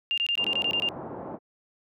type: tone bursts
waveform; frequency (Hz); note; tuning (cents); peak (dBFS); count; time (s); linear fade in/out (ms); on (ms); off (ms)
sine; 2800; F7; +4; -23; 9; 0.11-0.888; 0; 66; 23
type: low-pass noise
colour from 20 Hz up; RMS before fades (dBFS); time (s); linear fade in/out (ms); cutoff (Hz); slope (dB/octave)
pink; -34; 0.37-1.39; 50; 990; 24
effects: high-pass 200 Hz 12 dB/octave